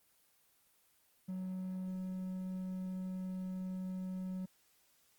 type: tone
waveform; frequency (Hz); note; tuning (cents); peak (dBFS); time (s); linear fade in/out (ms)
triangle; 185.8; F#3; +7; -36; 1.28-4.46; 10
effects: white hiss -71 dBFS RMS until 5.18 s + Opus 24 kbps